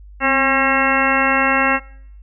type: harmonic tone with a mistuned harmonic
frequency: 270 Hz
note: C#4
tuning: 45 cents flat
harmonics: 1 / 2 / 3 / 4 / 5 / 6 / 7 / 8 / 10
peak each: -22 / -22 / -22 / -22 / -22 / -22 / -22 / -22 / -22 dBFS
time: 0.2-1.8 s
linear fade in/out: 50 ms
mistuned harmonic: 1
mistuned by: -50 cents
effects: noise-tail reverb RT60 0.7 s tail -23 dB re dry + added 50 Hz sine -37 dBFS peak until 2.22 s